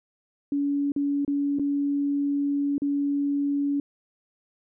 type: tone with dropouts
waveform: sine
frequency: 284 Hz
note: C#4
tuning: 42 cents sharp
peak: -22 dBFS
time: 0.52-3.8 s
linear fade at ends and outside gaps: 2 ms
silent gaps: 0.92-0.962 / 1.249-1.278 / 1.587-1.595 / 2.781-2.819 s
effects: none